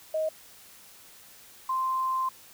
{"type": "tone pair in turn", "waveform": "sine", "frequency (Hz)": [629, 1043.6], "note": ["D#5", "C6"], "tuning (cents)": [19, -5], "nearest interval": "major sixth", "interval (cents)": 876, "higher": "second", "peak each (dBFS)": -25, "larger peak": "neither", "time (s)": [[0.14, 0.29], [1.69, 2.29]], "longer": "second", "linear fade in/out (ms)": 5, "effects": ["white hiss -52 dBFS RMS until 2.53 s"]}